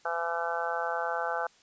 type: harmonic tone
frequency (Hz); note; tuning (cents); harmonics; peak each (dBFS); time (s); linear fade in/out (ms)
168.8; E3; +41; 3 / 4 / 5 / 6 / 7 / 8 / 9; -36 / -35 / -34 / -43 / -38 / -37 / -36; 0.05-1.47; 5
effects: white hiss -61 dBFS RMS until 1.62 s + resampled to 16000 Hz